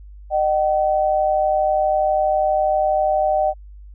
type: tone pair together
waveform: sine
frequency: 611.7 / 764 Hz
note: D#5 / G5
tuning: -30 / -45 cents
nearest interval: major third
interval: 385 cents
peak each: -18 dBFS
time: 0.3-3.54 s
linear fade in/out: 50 ms
effects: added 50 Hz sine -37 dBFS peak until 3.94 s